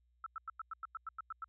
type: tone bursts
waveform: sine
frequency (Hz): 1318.5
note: E6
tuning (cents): 0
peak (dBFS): -39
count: 11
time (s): 0.24-1.443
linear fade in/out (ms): 2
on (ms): 23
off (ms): 95
effects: added 60 Hz sine -70 dBFS peak until 1.48 s